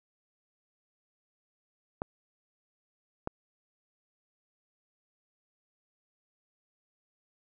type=clicks; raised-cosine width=1 ms; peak=-18 dBFS; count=2; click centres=2.019 / 3.274 s; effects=none

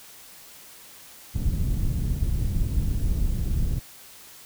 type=low-pass noise; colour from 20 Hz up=pink; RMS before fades=-24 dBFS; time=1.34-3.8 s; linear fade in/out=20 ms; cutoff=130 Hz; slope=12 dB/octave; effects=white hiss -47 dBFS RMS until 4.45 s

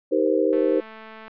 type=chord; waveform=sine; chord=C minor seventh; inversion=first; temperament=just; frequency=314 / 392.4 / 470.9 / 523.3 Hz; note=Eb4 / G4 / Bb4 / C5; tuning=+16 / +2 / +18 / 0 cents; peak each=-23 dBFS; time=0.11-0.81 s; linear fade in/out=20 ms
type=click train; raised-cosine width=0.3 ms; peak=-24 dBFS; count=166; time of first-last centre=0.53-1.28 s; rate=220 Hz
effects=low-pass 2000 Hz 12 dB/octave

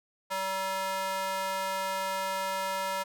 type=tone with high-pass filter; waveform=square; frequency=191.2 Hz; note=G3; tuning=43 cents flat; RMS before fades=-32 dBFS; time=0.3-3.04 s; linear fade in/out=20 ms; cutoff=810 Hz; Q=2; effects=none

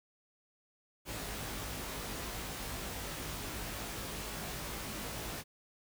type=noise with comb filter; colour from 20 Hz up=pink; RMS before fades=-41 dBFS; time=1.05-5.44 s; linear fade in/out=50 ms; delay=19 ms; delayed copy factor=+0.85; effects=none

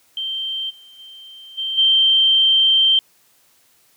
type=tone with level steps; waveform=sine; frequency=3136 Hz; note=G7; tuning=in tune; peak=-22 / -42 / -37 / -21 / -11 dBFS; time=0.17-2.99 s; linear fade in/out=2 ms; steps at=0.69 / 0.98 / 1.57 / 1.77 s; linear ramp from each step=20 ms; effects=white hiss -57 dBFS RMS until 3.96 s + high-pass 60 Hz 12 dB/octave

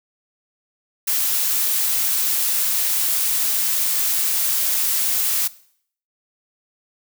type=noise; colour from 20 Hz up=blue; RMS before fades=-20 dBFS; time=1.07-5.48 s; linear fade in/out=10 ms; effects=noise-tail reverb RT60 0.6 s tail -19 dB re dry

